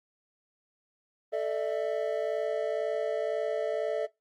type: chord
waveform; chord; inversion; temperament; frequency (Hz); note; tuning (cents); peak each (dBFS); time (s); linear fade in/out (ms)
triangle; A suspended fourth; none; equal with one note detuned; 440 / 597.3 / 659.3; A4 / D5 / E5; 0 / +29 / 0; -30; 1.32-4.07; 20
effects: noise-tail reverb RT60 0.2 s tail -21 dB re dry + Opus 24 kbps